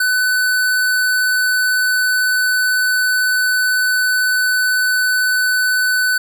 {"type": "tone", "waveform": "square", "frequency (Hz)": 1503, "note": "F#6", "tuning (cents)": 27, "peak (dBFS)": -14, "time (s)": [0, 6.18], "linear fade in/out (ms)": 5, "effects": []}